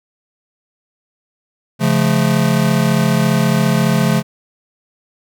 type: chord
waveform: square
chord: Db augmented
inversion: none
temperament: just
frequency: 138.59 / 173.24 / 216.5 Hz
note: Db3 / F3 / A3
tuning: 0 / -14 / -28 cents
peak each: -17 dBFS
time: 1.79-4.23 s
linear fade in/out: 50 ms
effects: none